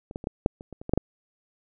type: clicks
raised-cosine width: 2 ms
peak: -26 / -18 / -24 / -14 / -6 / -27 / -26 / -26 / -19 / -7 / -8 dBFS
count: 11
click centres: 0.111 / 0.159 / 0.241 / 0.271 / 0.461 / 0.609 / 0.727 / 0.815 / 0.894 / 0.936 / 0.976 s
effects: none